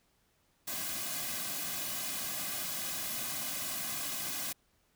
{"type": "noise with comb filter", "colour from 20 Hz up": "white", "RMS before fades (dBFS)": -37, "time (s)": [0.67, 4.53], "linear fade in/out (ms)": 10, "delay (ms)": 2.2, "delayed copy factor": -0.75, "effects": ["pink hiss -72 dBFS RMS until 4.95 s"]}